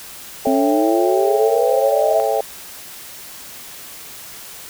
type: chord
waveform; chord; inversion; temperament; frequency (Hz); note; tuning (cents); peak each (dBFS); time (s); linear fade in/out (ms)
sine; A dominant seventh; none; just; 440 / 550 / 660 / 792; A4 / C#5 / E5 / G5; 0 / -14 / +2 / +18; -21; 0.45-2.41; 5
type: exponential sweep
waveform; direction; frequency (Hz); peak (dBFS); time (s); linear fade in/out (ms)
sine; up; 261.6 to 660; -16; 0.47-2.2; 0
effects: white hiss -36 dBFS RMS until 4.69 s

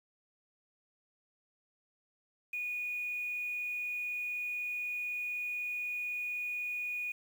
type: tone with quantisation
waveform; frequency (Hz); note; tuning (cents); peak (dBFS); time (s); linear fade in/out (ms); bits
sine; 2461; D#7; -20; -34; 2.53-7.12; 5; 9
effects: none

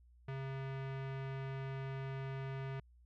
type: tone with low-pass filter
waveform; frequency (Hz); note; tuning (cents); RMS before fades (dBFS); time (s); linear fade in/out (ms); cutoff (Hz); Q
square; 134.7; C#3; -49; -42; 0.28-2.8; 5; 2300; 1.3
effects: added 60 Hz sine -61 dBFS peak until 3.05 s

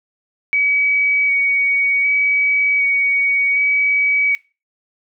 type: tone with vibrato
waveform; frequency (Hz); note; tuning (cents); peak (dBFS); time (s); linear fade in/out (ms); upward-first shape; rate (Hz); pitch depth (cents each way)
sine; 2260; C#7; +33; -13; 0.53-4.35; 0; square; 0.66; 11
effects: noise-tail reverb RT60 0.3 s tail -22 dB re dry

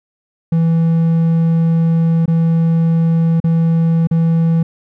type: tone with dropouts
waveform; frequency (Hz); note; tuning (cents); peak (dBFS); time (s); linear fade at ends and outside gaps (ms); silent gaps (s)
triangle; 164.81; E3; 0; -8; 0.52-4.63; 5; 2.258-2.278 / 3.402-3.441 / 4.072-4.111
effects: none

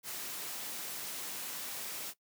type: noise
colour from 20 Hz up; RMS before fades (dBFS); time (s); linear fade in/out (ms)
white; -41; 0.03-2.14; 50
effects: noise-tail reverb RT60 0.1 s tail -18 dB re dry + high-pass 150 Hz 12 dB/octave

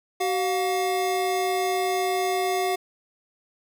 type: tone pair together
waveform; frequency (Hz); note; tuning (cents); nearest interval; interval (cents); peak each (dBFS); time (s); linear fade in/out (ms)
square; 378.2 / 714; F#4 / F5; +38 / +38; major seventh; 1100; -26; 0.2-2.76; 10
effects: none

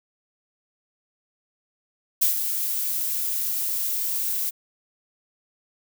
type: noise with ADSR envelope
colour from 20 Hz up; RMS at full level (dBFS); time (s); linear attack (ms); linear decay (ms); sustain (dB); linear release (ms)
violet; -18; 2.21-4.51; 12; 120; -8; 25
effects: none

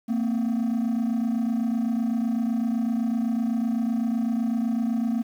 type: tone pair together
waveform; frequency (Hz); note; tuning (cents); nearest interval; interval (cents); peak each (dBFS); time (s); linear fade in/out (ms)
triangle; 227 / 254.9; A#3 / C4; -46 / -45; major second; 201; -20 / -24; 0.08-5.23; 20
effects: tanh soft clip ceiling -18 dBFS + 9-bit

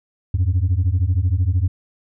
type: beating tone pair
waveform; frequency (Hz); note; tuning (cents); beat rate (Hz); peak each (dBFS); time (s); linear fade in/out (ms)
sine; 84.4 / 97.4; E2 / G2; +41 / -11; 13; -16 / -16; 0.34-1.68; 5
effects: tanh soft clip ceiling -12 dBFS

